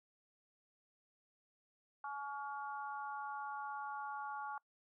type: harmonic tone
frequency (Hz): 282.3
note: C#4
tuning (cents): +32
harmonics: 3 / 4 / 5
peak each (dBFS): -44 / -46 / -48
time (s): 2.04-4.58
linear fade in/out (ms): 2
effects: noise-tail reverb RT60 0.1 s tail -24 dB re dry